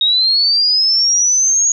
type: linear sweep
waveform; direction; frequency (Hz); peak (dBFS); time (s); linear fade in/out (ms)
sine; up; 3729 to 6700; -10; 0.01-1.72; 2
effects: none